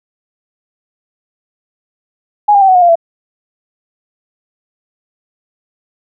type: tone with pitch steps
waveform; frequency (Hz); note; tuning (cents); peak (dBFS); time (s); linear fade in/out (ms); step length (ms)
sine; 830.6 / 801.4 / 773.2 / 746 / 719.7 / 694.4 / 670; G#5 / G5 / G5 / F#5 / F#5 / F5 / E5; 0 / +38 / -24 / +14 / -48 / -10 / +28; -4; 2.48-2.956; 10; 68
effects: none